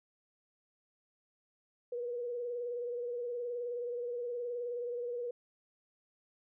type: tone with vibrato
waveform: sine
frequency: 482.8 Hz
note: B4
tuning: 39 cents flat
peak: -35 dBFS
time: 1.92-5.31 s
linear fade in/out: 5 ms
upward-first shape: sine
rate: 19 Hz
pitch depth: 38 cents each way
effects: none